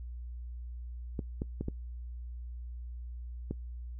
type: clicks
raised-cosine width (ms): 3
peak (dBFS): -21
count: 5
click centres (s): 1.192 / 1.419 / 1.61 / 1.684 / 3.51
effects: noise-tail reverb RT60 0.1 s tail -21 dB re dry + added 60 Hz sine -39 dBFS peak until 3.99 s